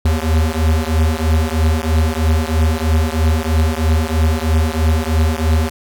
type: beating tone pair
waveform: square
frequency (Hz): 77.78 / 80.88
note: D#2 / E2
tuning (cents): 0 / -32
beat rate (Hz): 3.1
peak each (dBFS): -16 / -17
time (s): 0.05-5.7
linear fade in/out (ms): 5
effects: none